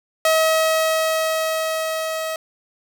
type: tone with level ramp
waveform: sawtooth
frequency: 639 Hz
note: D#5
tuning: 46 cents sharp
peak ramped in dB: -10 to -20 dBFS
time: 0.25-2.36 s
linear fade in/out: 2 ms
effects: 7-bit